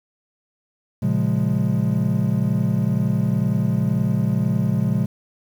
triangle chord, Bb minor seventh, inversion none, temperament equal with one note detuned, 116.54 / 138.59 / 176.95 / 207.7 Hz, Bb2 / Db3 / F3 / Ab3, 0 / 0 / +23 / 0 cents, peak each -21 dBFS, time 1.02-5.06 s, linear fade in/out 10 ms, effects 8-bit

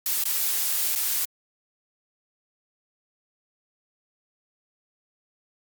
blue noise with dropouts, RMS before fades -25 dBFS, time 0.06-1.25 s, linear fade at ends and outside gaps 2 ms, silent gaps 0.239-0.254 / 0.952-0.958 s, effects Opus 48 kbps

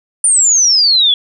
sine exponential sweep, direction down, 9300 to 3322 Hz, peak -7 dBFS, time 0.24-1.14 s, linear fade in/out 2 ms, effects none

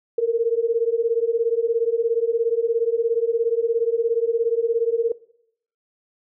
sine beating tone pair, 453.1 / 470.1 Hz, A#4 / A#4, -49 / +15 cents, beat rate 17 Hz, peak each -21 / -20 dBFS, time 0.18-5.12 s, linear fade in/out 5 ms, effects noise-tail reverb RT60 0.7 s tail -21 dB re dry

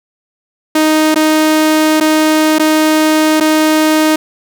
sawtooth tone with dropouts, 311.1 Hz, D#4, in tune, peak -4 dBFS, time 0.75-4.16 s, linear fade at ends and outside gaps 5 ms, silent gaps 1.145-1.158 / 2.002-2.008 / 2.585-2.595 / 3.401-3.407 s, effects none

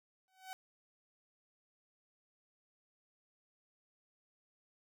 sawtooth tone with exponential growth, 755 Hz, F#5, 35 cents sharp, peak -37 dBFS, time 0.28-0.53 s, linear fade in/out 0 ms, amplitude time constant 54 ms, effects none

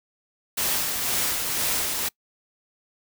white noise with tremolo, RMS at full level -24 dBFS, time 0.57-2.09 s, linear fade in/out 10 ms, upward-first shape sine, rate 2 Hz, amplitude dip 35%, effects noise-tail reverb RT60 0.1 s tail -25 dB re dry

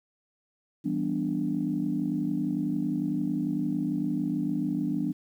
sine chord, E minor seventh, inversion none, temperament equal, 164.81 / 196 / 246.9 / 293.7 Hz, E3 / G3 / B3 / D4, 0 / 0 / 0 / 0 cents, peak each -33 / -32 / -31 / -29 dBFS, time 0.84-5.13 s, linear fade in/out 20 ms, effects tanh soft clip ceiling -16 dBFS + 10-bit

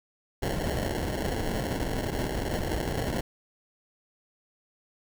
pink noise with sample-and-hold, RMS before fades -30 dBFS, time 0.42-3.21 s, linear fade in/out 5 ms, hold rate 1225 Hz, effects none

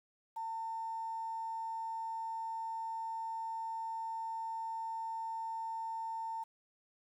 sine tone with quantisation, 900 Hz, A5, 39 cents sharp, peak -37 dBFS, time 0.36-6.44 s, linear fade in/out 10 ms, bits 10, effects none

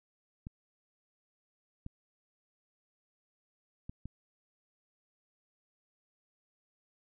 clicks, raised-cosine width 5 ms, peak -29 dBFS, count 4, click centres 0.469 / 1.864 / 3.895 / 4.056 s, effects none

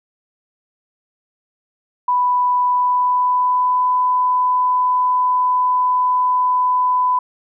sine tone with pitch glide, 990 to 1000.9 Hz, B5 to B5, +4 to +23 cents, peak -13 dBFS, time 2.08-7.19 s, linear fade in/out 5 ms, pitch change +19 cents, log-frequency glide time 2.66-3.83 s, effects none

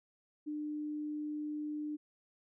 sine tone, 300 Hz, D4, 37 cents sharp, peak -36 dBFS, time 0.46-1.97 s, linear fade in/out 20 ms, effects none

